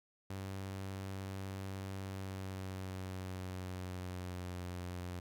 sawtooth tone with pitch glide, 96.4 to 89.43 Hz, G2 to F2, -28 to +42 cents, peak -37 dBFS, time 0.3-5.2 s, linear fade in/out 5 ms, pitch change -130 cents, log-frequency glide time 2.04-4.73 s, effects none

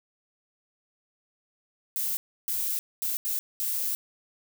violet noise bursts at uneven times, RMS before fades -29 dBFS, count 5, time 1.96-2.17 / 2.48-2.79 / 3.02-3.17 / 3.25-3.39 / 3.6-3.95 s, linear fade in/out 0 ms, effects none

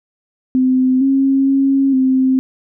sine tone with pitch steps, 257.6 / 270.6 / 272.3 / 261.2 Hz, C4 / C#4 / C#4 / C4, -27 / -42 / -31 / -3 cents, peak -10 dBFS, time 0.55-2.39 s, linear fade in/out 0 ms, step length 460 ms, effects none

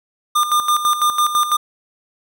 square tone with tremolo, 1204 Hz, D6, 43 cents sharp, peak -13 dBFS, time 0.35-1.57 s, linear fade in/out 10 ms, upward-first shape square, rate 6 Hz, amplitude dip 65%, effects none

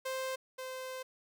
sawtooth tone pair in turn, 523.3 / 517.6 Hz, C5 / C5, 0 / -19 cents, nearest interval unison, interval 19 cents, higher first, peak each -31 / -36 dBFS, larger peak first, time 0.05-0.36 / 0.58-1.03 s, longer second, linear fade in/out 10 ms, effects none

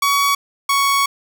sawtooth tone pair in turn, 1127 / 1114.1 Hz, C#6 / C#6, +28 / +8 cents, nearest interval unison, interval 20 cents, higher first, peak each -10 dBFS, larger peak neither, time 0.02-0.35 / 0.69-1.06 s, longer second, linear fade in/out 5 ms, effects none

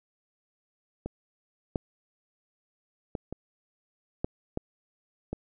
clicks, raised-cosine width 2 ms, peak -20 / -14 / -18 / -22 / -14 / -16 / -19 dBFS, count 7, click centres 1.06 / 1.758 / 3.152 / 3.326 / 4.245 / 4.574 / 5.33 s, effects none

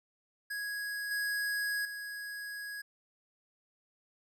square tone with level steps, 1661.2 Hz, G#6, in tune, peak -36 / -32 / -40 dBFS, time 0.5-2.82 s, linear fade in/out 10 ms, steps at 1.11 / 1.85 s, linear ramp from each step 2 ms, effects none

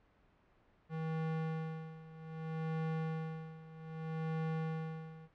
square tone with tremolo, 160 Hz, D#3, 49 cents sharp, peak -35 dBFS, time 0.89-5.29 s, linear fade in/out 50 ms, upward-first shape sine, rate 0.63 Hz, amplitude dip 85%, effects pink hiss -69 dBFS RMS until 5.34 s + low-pass 2000 Hz 12 dB/octave

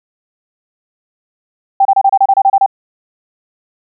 sine tone bursts, 784 Hz, G5, in tune, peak -5 dBFS, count 11, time 1.8-2.662 s, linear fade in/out 5 ms, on 52 ms, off 29 ms, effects none

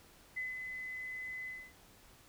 sine tone with ADSR envelope, 2020 Hz, B6, 39 cents sharp, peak -35 dBFS, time 0.36-1.73 s, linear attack 15 ms, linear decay 170 ms, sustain -5 dB, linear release 260 ms, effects pink hiss -61 dBFS RMS until 2.28 s

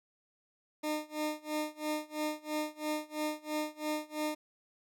20% pulse tone with tremolo, 304.4 Hz, D#4, 38 cents flat, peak -26 dBFS, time 0.83-4.35 s, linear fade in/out 10 ms, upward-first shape sine, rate 3 Hz, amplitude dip 95%, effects none

